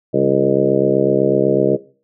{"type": "harmonic tone with a mistuned harmonic", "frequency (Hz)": 68, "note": "C#2", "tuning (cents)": -33, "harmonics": [2, 3, 4, 5, 6, 7, 8, 9], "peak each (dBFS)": [-23, -23, -23, -19, -19, -19, -24, -20], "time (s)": [0.13, 1.77], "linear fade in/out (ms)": 20, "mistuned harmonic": 3, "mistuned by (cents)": -40, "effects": ["noise-tail reverb RT60 0.4 s tail -18 dB re dry"]}